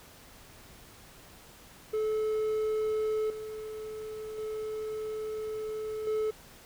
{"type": "tone with level steps", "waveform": "triangle", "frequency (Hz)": 432.7, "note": "A4", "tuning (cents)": -29, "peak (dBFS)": [-25, -35, -31, -25], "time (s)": [1.93, 6.31], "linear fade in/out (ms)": 10, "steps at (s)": [3.3, 4.38, 6.07], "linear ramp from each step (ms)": 2, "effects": ["pink hiss -53 dBFS RMS until 6.65 s"]}